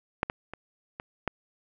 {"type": "clicks", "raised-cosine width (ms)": 0.5, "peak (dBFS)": [-9, -15, -23, -21, -12], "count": 5, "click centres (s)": [0.231, 0.299, 0.536, 0.999, 1.277], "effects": []}